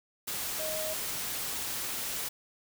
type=tone in noise; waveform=sine; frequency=626 Hz; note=D#5; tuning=10 cents sharp; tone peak=-35 dBFS; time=0.59-0.94 s; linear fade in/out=10 ms; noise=white; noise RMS=-35 dBFS; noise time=0.27-2.29 s; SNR=-3 dB; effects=none